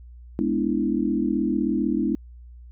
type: chord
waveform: sine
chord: E dominant seventh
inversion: first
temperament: equal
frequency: 207.7 / 246.9 / 293.7 / 329.6 Hz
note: G#3 / B3 / D4 / E4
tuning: 0 / 0 / 0 / 0 cents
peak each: -26 dBFS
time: 0.39-2.15 s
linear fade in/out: 0 ms
effects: added 60 Hz sine -41 dBFS peak until 2.71 s